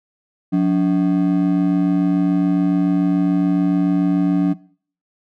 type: ring-modulated tone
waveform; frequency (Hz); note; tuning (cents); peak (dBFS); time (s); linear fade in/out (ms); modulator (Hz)
triangle; 233.1; A#3; 0; -8; 0.52-4.54; 20; 53.5
effects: noise-tail reverb RT60 0.5 s tail -21 dB re dry